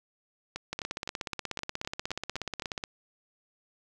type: two click trains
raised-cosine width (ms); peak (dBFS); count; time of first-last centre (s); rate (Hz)
0.2; -16 / -18; 36 / 9; 0.73-2.838 / 0.56-2.622; 16.6 / 3.88
effects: none